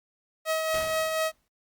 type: tone with tremolo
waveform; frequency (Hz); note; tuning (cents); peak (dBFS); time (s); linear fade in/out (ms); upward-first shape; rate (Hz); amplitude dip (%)
sawtooth; 637; D#5; +41; -20; 0.45-1.32; 50; triangle; 4.2; 40
type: noise with exponential decay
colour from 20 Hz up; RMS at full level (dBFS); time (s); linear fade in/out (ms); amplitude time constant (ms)
pink; -36; 0.74-1.48; 0; 160
effects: noise-tail reverb RT60 0.1 s tail -19 dB re dry + Opus 48 kbps